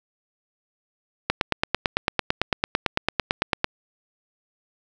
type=click train; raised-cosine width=0.3 ms; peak=-3 dBFS; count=22; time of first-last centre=1.3-3.644 s; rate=8.96 Hz; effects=none